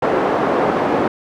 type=band-pass noise; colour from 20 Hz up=pink; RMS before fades=-17 dBFS; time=0.02-1.08 s; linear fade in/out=5 ms; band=330 to 930 Hz; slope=12 dB/octave; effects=none

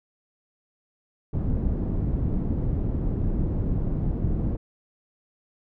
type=low-pass noise; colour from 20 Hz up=pink; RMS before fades=-25 dBFS; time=1.33-4.57 s; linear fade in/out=10 ms; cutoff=250 Hz; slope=12 dB/octave; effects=none

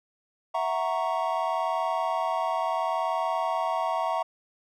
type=chord; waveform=triangle; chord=F# dominant seventh; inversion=third; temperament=equal; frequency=659.3 / 740 / 932.3 / 1108.7 Hz; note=E5 / F#5 / A#5 / C#6; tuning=0 / 0 / 0 / 0 cents; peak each=-28 / -29 / -28 / -30 dBFS; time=0.54-4.23 s; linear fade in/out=10 ms; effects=none

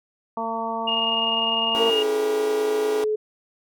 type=harmonic tone; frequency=226.8 Hz; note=A#3; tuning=47 cents flat; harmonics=1 / 2 / 3 / 4 / 5; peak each=-33 / -34 / -30 / -28 / -32 dBFS; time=0.37-1.9 s; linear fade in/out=2 ms
type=tone with tremolo; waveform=sine; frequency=2840 Hz; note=F7; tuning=28 cents sharp; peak=-20 dBFS; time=0.87-2.03 s; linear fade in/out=10 ms; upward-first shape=square; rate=20 Hz; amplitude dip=30%
type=chord; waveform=20% pulse; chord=C# diminished seventh; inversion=none; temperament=just; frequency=277.2 / 332.6 / 399.1 / 479 Hz; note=C#4 / E4 / G4 / Bb4; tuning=0 / +16 / +31 / +47 cents; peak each=-29 dBFS; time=1.75-3.04 s; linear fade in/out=0 ms
type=tone with pitch glide; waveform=sine; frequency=456 to 427.9 Hz; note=A#4 to A4; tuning=-38 to -48 cents; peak=-20 dBFS; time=1.79-3.16 s; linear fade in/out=10 ms; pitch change=-110 cents; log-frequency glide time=1.89-2 s
effects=none

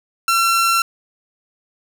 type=tone; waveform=sawtooth; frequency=1355 Hz; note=E6; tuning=47 cents sharp; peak=-10 dBFS; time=0.28-0.82 s; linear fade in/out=2 ms; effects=none

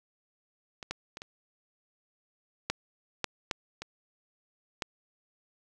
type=clicks; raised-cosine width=0.2 ms; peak=-23 / -16 / -23 / -24 / -11 / -11 / -12 / -21 / -14 dBFS; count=9; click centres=0.828 / 0.91 / 1.171 / 1.219 / 2.7 / 3.243 / 3.512 / 3.82 / 4.822 s; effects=none

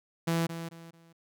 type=tone with echo; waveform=sawtooth; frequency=166.3 Hz; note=E3; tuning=16 cents sharp; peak=-22 dBFS; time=0.27-0.47 s; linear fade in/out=10 ms; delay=220 ms; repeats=3; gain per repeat=-10 dB; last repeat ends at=1.13 s; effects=none

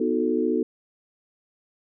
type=chord; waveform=sine; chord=B dominant seventh; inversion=none; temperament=equal with one note detuned; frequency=246.9 / 311.1 / 364.9 / 440 Hz; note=B3 / D#4 / F#4 / A4; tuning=0 / 0 / -24 / 0 cents; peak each=-26 dBFS; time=0-0.63 s; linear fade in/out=5 ms; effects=none

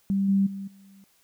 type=tone with level steps; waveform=sine; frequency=196 Hz; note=G3; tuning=in tune; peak=-21 / -18 / -32 / -49 dBFS; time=0.1-1.04 s; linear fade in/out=0 ms; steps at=0.28 / 0.46 / 0.67 s; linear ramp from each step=10 ms; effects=white hiss -64 dBFS RMS until 1.23 s

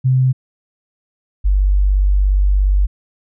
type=tone pair in turn; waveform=sine; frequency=129.6 / 48.55 Hz; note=C3 / G1; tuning=-16 / -16 cents; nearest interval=octave + perfect fourth; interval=1700 cents; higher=first; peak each=-10 dBFS; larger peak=neither; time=0.04-0.33 / 1.44-2.87 s; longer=second; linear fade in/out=20 ms; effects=none

